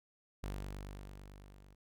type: tone with level ramp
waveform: sawtooth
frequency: 49 Hz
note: G1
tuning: in tune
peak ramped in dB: -34 to -54 dBFS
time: 0.43-1.75 s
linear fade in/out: 10 ms
effects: none